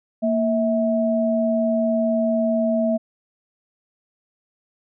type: tone pair together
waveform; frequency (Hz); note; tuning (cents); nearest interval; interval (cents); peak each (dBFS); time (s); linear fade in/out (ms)
sine; 231.1 / 649; A#3 / E5; -15 / -27; octave + tritone; 1788; -20; 0.22-2.98; 20
effects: none